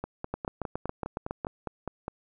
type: two click trains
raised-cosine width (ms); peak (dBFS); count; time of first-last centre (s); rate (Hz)
1; -19 / -17; 11 / 9; 0.04-2.081 / 0.34-1.448; 4.9 / 7.22
effects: none